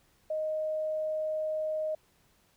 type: tone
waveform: sine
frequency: 622.3 Hz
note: D#5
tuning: in tune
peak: -29 dBFS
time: 0.3-1.95 s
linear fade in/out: 5 ms
effects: pink hiss -67 dBFS RMS until 2.56 s